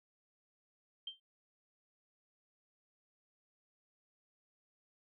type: tone with exponential decay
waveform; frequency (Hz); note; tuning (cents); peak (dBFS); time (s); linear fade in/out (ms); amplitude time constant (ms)
sine; 3146; G7; +6; -37; 1.07-1.2; 5; 27
effects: none